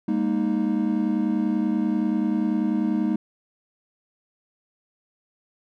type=chord; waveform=triangle; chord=Ab suspended second; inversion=none; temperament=equal with one note detuned; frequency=202.8 / 233.1 / 311.1 Hz; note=Ab3 / Bb3 / Eb4; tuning=-41 / 0 / 0 cents; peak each=-23 dBFS; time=0.08-3.16 s; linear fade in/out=5 ms; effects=none